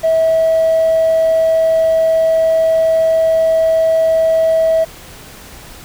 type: tone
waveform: triangle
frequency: 648 Hz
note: E5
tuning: 30 cents flat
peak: -6 dBFS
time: 0.03-4.85 s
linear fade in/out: 20 ms
effects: tanh soft clip ceiling -6 dBFS + pink hiss -36 dBFS RMS until 5.84 s